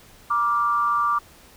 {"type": "tone with amplitude modulation", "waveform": "sine", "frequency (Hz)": 1174.7, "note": "D6", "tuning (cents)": 0, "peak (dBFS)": -15, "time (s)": [0.3, 1.19], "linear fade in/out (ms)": 10, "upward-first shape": "sine", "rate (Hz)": 223, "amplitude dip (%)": 70, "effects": ["pink hiss -50 dBFS RMS until 1.56 s"]}